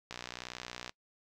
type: click train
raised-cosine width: 0.2 ms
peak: -23 dBFS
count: 49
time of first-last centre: 0.11-0.894 s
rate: 61.2 Hz
effects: noise-tail reverb RT60 0.1 s tail -23 dB re dry